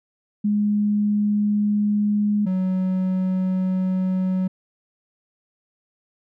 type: tone pair in turn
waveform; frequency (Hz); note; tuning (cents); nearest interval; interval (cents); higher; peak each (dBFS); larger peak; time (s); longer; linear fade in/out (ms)
sine / triangle; 207.7 / 186.27; G#3 / F#3; 0 / +12; major second; 188; first; -17; neither; 0.44-2.46 / 2.46-4.48; neither; 10
effects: none